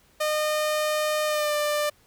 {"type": "tone with pitch glide", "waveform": "sawtooth", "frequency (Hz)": [610, 594.3], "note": ["D#5", "D5"], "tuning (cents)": [-34, 20], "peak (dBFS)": -19, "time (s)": [0.2, 1.9], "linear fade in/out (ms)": 10, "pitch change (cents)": -46, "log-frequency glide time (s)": [1.25, 1.55], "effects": ["pink hiss -60 dBFS RMS until 2.06 s"]}